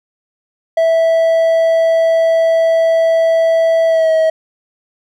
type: tone with pitch glide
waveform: triangle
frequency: 656 to 640.3 Hz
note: E5 to D#5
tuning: -9 to +49 cents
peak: -7 dBFS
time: 0.77-4.3 s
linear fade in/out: 5 ms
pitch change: -42 cents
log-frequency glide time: 3.87-4.11 s
effects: none